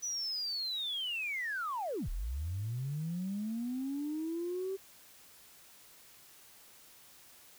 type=linear two-way sweep; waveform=sine; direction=down then up; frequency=5980 to 33.45 to 390.4 Hz; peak=-33 dBFS; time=0.02-4.77 s; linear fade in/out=20 ms; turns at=2.09 s; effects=tanh soft clip ceiling -29 dBFS + white hiss -58 dBFS RMS until 7.58 s